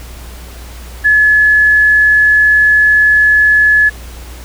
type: tone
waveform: sine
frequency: 1709 Hz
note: G#6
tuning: 49 cents sharp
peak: -5 dBFS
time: 1.04-3.9 s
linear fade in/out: 20 ms
effects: added 60 Hz sine -28 dBFS peak until 4.44 s + pink hiss -35 dBFS RMS until 4.44 s